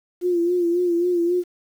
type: tone with vibrato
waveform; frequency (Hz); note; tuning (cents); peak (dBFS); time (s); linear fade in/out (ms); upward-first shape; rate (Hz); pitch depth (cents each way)
sine; 349.2; F4; 0; -17; 0.21-1.44; 50; sine; 3.7; 52
effects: 8-bit